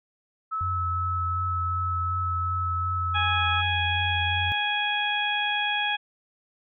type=tone; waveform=sine; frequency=1300 Hz; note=E6; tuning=24 cents flat; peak=-26 dBFS; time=0.51-3.62 s; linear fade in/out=20 ms
type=tone with vibrato; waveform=sine; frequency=88.5 Hz; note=F2; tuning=23 cents sharp; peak=-28 dBFS; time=0.61-4.52 s; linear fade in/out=0 ms; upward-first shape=triangle; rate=2.7 Hz; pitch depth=38 cents each way
type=harmonic tone; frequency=830.6 Hz; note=G#5; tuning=in tune; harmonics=1 / 2 / 3 / 4; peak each=-29 / -29 / -29 / -29 dBFS; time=3.14-5.97 s; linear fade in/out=20 ms
effects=none